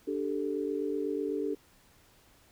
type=chord; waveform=sine; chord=D suspended fourth; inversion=none; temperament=equal; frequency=293.7 / 392 / 440 Hz; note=D4 / G4 / A4; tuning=0 / 0 / 0 cents; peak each=-34 dBFS; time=0.07-1.55 s; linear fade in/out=10 ms; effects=pink hiss -62 dBFS RMS until 2.51 s